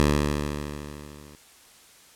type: tone with level ramp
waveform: 10% pulse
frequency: 73.42 Hz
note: D2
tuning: in tune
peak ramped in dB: -9 to -38 dBFS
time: 0-1.35 s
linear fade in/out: 0 ms
effects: white hiss -53 dBFS RMS until 2.15 s + low-pass 11000 Hz 12 dB/octave